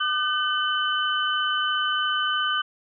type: tone cluster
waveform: sine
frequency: 1206 / 1523 / 3023 Hz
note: D6 / F#6 / F#7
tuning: +46 / +50 / +36 cents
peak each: -26 dBFS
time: 0-2.62 s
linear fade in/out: 10 ms
effects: none